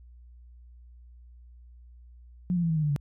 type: tone with pitch steps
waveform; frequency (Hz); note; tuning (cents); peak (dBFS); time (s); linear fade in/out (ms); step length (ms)
sine; 179.4 / 172.79 / 166.42 / 160.29 / 154.38 / 148.69 / 143.21; F3 / F3 / E3 / E3 / D#3 / D3 / D3; +47 / -18 / +17 / -48 / -13 / +22 / -43; -23; 2.5-2.962; 0; 66
effects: added 60 Hz sine -48 dBFS peak until 3 s